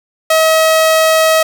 sawtooth tone, 639 Hz, D#5, 46 cents sharp, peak -4 dBFS, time 0.3-1.43 s, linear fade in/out 5 ms, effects none

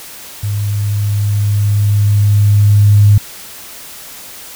sine tone with level ramp, 103 Hz, G#2, 14 cents flat, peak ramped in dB -14 to -3 dBFS, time 0.43-3.18 s, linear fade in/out 5 ms, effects white hiss -32 dBFS RMS until 4.55 s

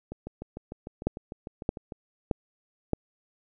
two click trains, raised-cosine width 2 ms, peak -24 / -11 dBFS, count 13 / 4, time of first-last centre 0.12-1.922 / 1.07-2.933 s, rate 6.66 / 1.61 Hz, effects none

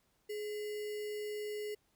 sine tone with sample-and-hold, 420.8 Hz, G#4, 23 cents sharp, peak -37 dBFS, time 0.29-1.75 s, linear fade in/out 10 ms, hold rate 2450 Hz, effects pink hiss -75 dBFS RMS until 1.95 s

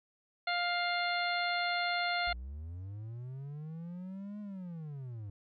harmonic tone, 702 Hz, F5, 9 cents sharp, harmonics 1 / 2 / 3 / 4 / 5 / 6, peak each -34 / -36 / -36 / -44 / -42 / -40 dBFS, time 0.47-2.33 s, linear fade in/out 5 ms
triangle linear two-way sweep, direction up then down, 52.5 to 210.6 to 97.3 Hz, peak -38 dBFS, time 2.27-5.3 s, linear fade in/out 5 ms, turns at 4.4 s
effects none

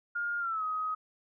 sine tone with pitch glide, 1415 to 1260.6 Hz, F6 to D#6, +22 to +22 cents, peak -30 dBFS, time 0.15-0.95 s, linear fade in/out 10 ms, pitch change -200 cents, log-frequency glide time 0.39-0.64 s, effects none

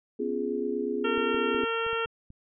sine chord, C# dominant seventh, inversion third, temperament just, 249.5 / 277.2 / 346.5 / 415.8 Hz, B3 / C#4 / E#4 / G#4, +18 / 0 / -14 / +2 cents, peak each -33 / -35 / -34 / -30 dBFS, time 0.19-1.65 s, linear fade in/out 10 ms
harmonic tone, 456.7 Hz, A#4, 36 cents flat, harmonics 1 / 2 / 3 / 4 / 5 / 6 / 7, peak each -30 / -38 / -31 / -40 / -44 / -35 / -39 dBFS, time 1.04-2.06 s, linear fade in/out 10 ms
clicks, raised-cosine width 5 ms, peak -36 dBFS, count 8, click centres 1.178 / 1.346 / 1.547 / 1.636 / 1.865 / 1.931 / 2.058 / 2.304 s
effects none

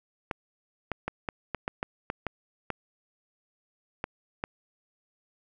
clicks, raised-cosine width 0.5 ms, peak -15 dBFS, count 12, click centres 0.312 / 0.917 / 1.08 / 1.288 / 1.547 / 1.679 / 1.829 / 2.101 / 2.267 / 2.703 / 4.041 / 4.439 s, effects none

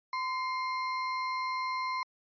sine tone with sample-and-hold, 1029 Hz, C6, 29 cents flat, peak -30 dBFS, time 0.13-2.03 s, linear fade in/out 2 ms, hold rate 3150 Hz, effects resampled to 11025 Hz

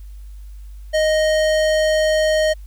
sine tone with hard clipping, 622.3 Hz, D#5, in tune, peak -16 dBFS, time 0.93-2.54 s, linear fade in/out 20 ms, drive 18 dB, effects added 50 Hz sine -33 dBFS peak until 2.66 s + white hiss -58 dBFS RMS until 2.66 s

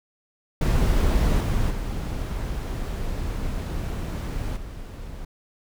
brown noise with level steps, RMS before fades -20 / -23 / -28 / -36 dBFS, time 0.61-5.25 s, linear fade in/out 5 ms, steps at 1.4 / 1.7 / 4.56 s, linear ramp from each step 10 ms, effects none

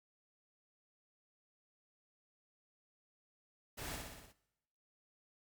pink noise with echo, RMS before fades -45 dBFS, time 3.77-3.97 s, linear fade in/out 20 ms, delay 60 ms, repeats 6, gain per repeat -3 dB, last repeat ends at 4.33 s, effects noise-tail reverb RT60 0.9 s tail -19 dB re dry + Opus 48 kbps

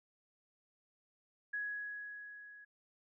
sine tone with level ramp, 1672 Hz, G#6, 11 cents sharp, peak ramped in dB -35 to -53 dBFS, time 1.53-2.65 s, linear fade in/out 10 ms, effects none

